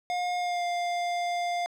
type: tone with pitch glide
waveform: square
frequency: 714 to 700.9 Hz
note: F5 to F5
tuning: +38 to +6 cents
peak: -28 dBFS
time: 0.1-1.66 s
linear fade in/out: 0 ms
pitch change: -32 cents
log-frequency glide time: 0.38-0.64 s
effects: low-pass 6000 Hz 12 dB/octave + 9-bit